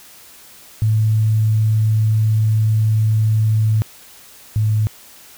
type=tone pair in turn; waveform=sine; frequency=109.1 / 107.72 Hz; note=A2 / A2; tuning=-14 / -36 cents; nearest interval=unison; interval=22 cents; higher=first; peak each=-12 / -13 dBFS; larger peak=first; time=0.82-3.82 / 4.56-4.87 s; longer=first; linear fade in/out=0 ms; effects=white hiss -43 dBFS RMS until 5.37 s